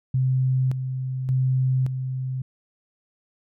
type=tone with tremolo; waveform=sine; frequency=130 Hz; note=C3; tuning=11 cents flat; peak=-18 dBFS; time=0.14-2.42 s; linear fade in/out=5 ms; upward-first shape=square; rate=0.87 Hz; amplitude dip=55%; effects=none